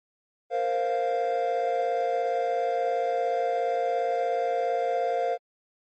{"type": "chord", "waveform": "triangle", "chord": "Bb suspended second", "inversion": "none", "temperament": "equal", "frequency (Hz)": [466.2, 523.3, 698.5], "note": ["Bb4", "C5", "F5"], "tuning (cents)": [0, 0, 0], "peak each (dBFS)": [-27, -26, -24], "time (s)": [0.5, 5.38], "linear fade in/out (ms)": 50, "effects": ["tanh soft clip ceiling -15 dBFS", "MP3 32 kbps"]}